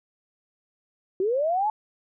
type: linear sweep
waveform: sine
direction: up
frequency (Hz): 360 to 880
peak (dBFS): -21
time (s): 1.2-1.7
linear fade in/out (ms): 2
effects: none